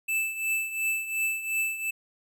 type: tone with tremolo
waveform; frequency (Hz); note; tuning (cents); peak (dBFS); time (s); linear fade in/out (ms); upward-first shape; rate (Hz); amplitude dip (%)
square; 2637; E7; 0; -24; 0.08-1.91; 10; triangle; 2.8; 75
effects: none